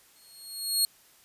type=tone with exponential growth; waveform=20% pulse; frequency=4300 Hz; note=C8; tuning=47 cents sharp; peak=-14 dBFS; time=0.16-0.85 s; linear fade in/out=1 ms; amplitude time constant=150 ms; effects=white hiss -59 dBFS RMS until 1.24 s + resampled to 32000 Hz